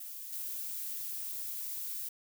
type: noise with level steps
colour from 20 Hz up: violet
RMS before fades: -44 / -39 dBFS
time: 0-2.09 s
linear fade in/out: 5 ms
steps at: 0.32 s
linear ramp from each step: 10 ms
effects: none